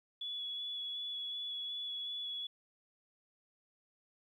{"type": "tone with vibrato", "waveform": "sine", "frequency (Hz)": 3400, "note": "G#7", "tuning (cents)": 40, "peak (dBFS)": -38, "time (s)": [0.21, 2.47], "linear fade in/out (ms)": 5, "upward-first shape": "square", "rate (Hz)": 2.7, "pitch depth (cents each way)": 11, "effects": ["12-bit"]}